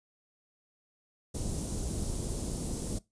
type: band-stop noise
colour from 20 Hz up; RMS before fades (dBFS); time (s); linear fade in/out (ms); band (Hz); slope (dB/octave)
pink; -34; 1.34-2.99; 10; 390 to 8800; 12
effects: noise-tail reverb RT60 0.2 s tail -20 dB re dry + resampled to 22050 Hz